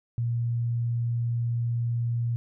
sine tone, 118.1 Hz, A#2, 23 cents sharp, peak -24 dBFS, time 0.18-2.36 s, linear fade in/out 0 ms, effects none

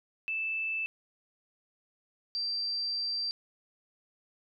sine tone pair in turn, 2637 / 4699 Hz, E7 / D8, 0 / 0 cents, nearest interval minor seventh, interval 1000 cents, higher second, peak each -30 / -30 dBFS, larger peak neither, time 0.28-0.86 / 2.35-3.31 s, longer second, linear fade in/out 0 ms, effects none

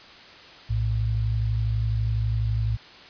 sine tone pair together, 58.64 / 110.7 Hz, A#1 / A2, +11 / +11 cents, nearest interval major seventh, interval 1100 cents, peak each -26 / -23 dBFS, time 0.69-2.77 s, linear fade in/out 20 ms, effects white hiss -46 dBFS RMS until 3.09 s + resampled to 11025 Hz

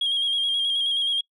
sine tone with vibrato, 3256 Hz, G#7, 35 cents flat, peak -19 dBFS, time 0.01-1.21 s, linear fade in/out 5 ms, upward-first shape square, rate 9.4 Hz, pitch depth 29 cents each way, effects noise-tail reverb RT60 0.1 s tail -26 dB re dry + tanh soft clip ceiling -18 dBFS

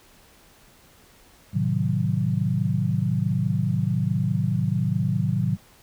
sine chord, A diminished seventh, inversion none, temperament equal with one note detuned, 109.56 / 130.81 / 155.56 / 185 Hz, A2 / C3 / Eb3 / Gb3, -7 / 0 / 0 / 0 cents, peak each -26 dBFS, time 1.53-5.57 s, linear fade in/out 20 ms, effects pink hiss -54 dBFS RMS until 5.82 s

